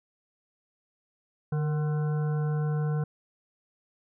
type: harmonic tone with a mistuned harmonic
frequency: 149.8 Hz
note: D3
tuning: 35 cents sharp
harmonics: 1 / 3 / 5 / 7 / 9 / 10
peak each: -25 / -37 / -43 / -47 / -49 / -48 dBFS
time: 1.52-3.04 s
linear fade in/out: 5 ms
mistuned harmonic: 3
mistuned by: +50 cents
effects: none